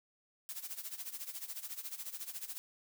blue noise with tremolo, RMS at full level -41 dBFS, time 0.49-2.58 s, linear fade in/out 0 ms, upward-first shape sine, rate 14 Hz, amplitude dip 80%, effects none

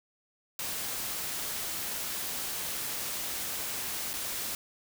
white noise with dropouts, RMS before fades -35 dBFS, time 0.59-4.55 s, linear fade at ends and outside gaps 2 ms, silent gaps 4.133-4.137 s, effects none

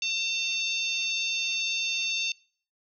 harmonic tone, 902 Hz, A5, 43 cents sharp, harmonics 3 / 4 / 5 / 6 / 7, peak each -29 / -32 / -36 / -40 / -37 dBFS, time 0.02-2.32 s, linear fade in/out 2 ms, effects noise-tail reverb RT60 0.5 s tail -25 dB re dry

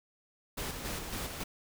pink noise with tremolo, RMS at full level -37 dBFS, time 0.57-1.44 s, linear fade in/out 10 ms, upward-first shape square, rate 3.6 Hz, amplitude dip 40%, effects none

